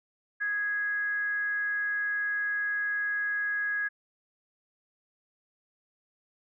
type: tone with frequency modulation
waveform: sine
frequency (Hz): 1661.2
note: G#6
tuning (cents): 0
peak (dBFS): -27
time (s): 0.4-3.89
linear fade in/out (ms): 20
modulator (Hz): 412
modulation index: 0.21
effects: none